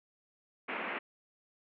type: band-pass noise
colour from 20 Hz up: white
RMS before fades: -38 dBFS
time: 0.68-0.99 s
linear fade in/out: 10 ms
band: 200 to 2600 Hz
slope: 48 dB/octave
effects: none